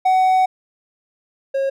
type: tone pair in turn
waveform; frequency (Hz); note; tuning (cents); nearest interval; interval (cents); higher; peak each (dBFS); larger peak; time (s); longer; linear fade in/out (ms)
triangle; 749 / 543.1; F#5 / C#5; +21 / -36; tritone; 557; first; -10 / -15; first; 0.05-0.46 / 1.54-1.7; first; 10
effects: none